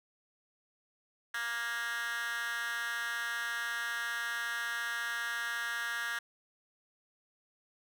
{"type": "tone with high-pass filter", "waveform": "10% pulse", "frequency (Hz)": 234.6, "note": "A#3", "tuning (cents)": 11, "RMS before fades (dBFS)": -36, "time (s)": [1.34, 6.19], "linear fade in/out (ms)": 5, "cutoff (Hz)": 1700, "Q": 4.7, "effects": []}